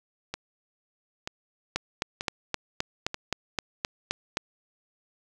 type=two click trains; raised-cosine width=0.2 ms; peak=-15 / -9 dBFS; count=4 / 11; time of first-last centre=0.34-3.144 / 1.76-4.371 s; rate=1.07 / 3.83 Hz; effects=none